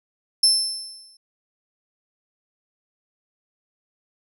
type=tone with exponential decay; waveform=35% pulse; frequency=5300 Hz; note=E8; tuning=9 cents sharp; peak=-9 dBFS; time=0.43-1.17 s; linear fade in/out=5 ms; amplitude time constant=160 ms; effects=none